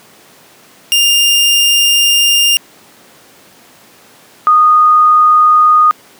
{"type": "tone pair in turn", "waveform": ["sawtooth", "sine"], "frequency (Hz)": [2804, 1234.3], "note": ["F7", "D#6"], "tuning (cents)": [6, -14], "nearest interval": "octave + major second", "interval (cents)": 1420, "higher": "first", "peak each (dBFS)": -4, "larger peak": "neither", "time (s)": [[0.92, 2.57], [4.47, 5.91]], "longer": "first", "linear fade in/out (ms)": 0, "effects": ["pink hiss -42 dBFS RMS until 6.19 s", "high-pass 200 Hz 12 dB/octave"]}